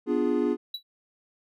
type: chord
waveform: triangle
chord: B diminished seventh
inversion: none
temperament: equal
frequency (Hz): 246.9 / 293.7 / 349.2 / 415.3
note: B3 / D4 / F4 / Ab4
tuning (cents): 0 / 0 / 0 / 0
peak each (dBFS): -26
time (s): 0.06-0.57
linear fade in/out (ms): 50
type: tone with exponential decay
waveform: triangle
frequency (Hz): 3926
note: B7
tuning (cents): -11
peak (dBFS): -26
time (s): 0.74-0.83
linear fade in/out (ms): 5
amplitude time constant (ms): 18
effects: none